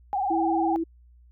sine tone with vibrato, 784 Hz, G5, in tune, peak -23 dBFS, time 0.13-0.76 s, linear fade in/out 0 ms, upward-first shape sine, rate 20 Hz, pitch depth 98 cents each way
sine tone, 329.6 Hz, E4, in tune, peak -24 dBFS, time 0.3-0.84 s, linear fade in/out 10 ms
effects added 60 Hz sine -51 dBFS peak until 1.31 s

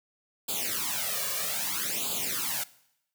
white noise with flanger, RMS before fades -31 dBFS, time 0.48-2.64 s, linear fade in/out 10 ms, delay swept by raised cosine 0.26 to 1.76 ms, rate 0.62 Hz, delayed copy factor +0.9, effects noise-tail reverb RT60 0.8 s tail -20 dB re dry + high-pass 150 Hz 12 dB/octave

